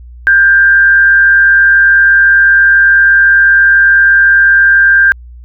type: tone with frequency modulation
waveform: sine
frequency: 1587 Hz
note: G6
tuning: 21 cents sharp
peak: -3 dBFS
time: 0.27-5.12 s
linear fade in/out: 0 ms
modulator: 123 Hz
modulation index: 0.38
effects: added 60 Hz sine -29 dBFS peak until 5.44 s